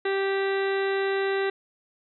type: harmonic tone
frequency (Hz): 390.8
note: G4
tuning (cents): -5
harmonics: 1 / 2 / 3 / 4 / 5 / 6 / 7 / 8 / 9 / 10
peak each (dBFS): -24 / -34 / -38 / -34 / -34 / -45 / -41 / -50 / -45 / -42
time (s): 0.05-1.5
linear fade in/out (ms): 5
effects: none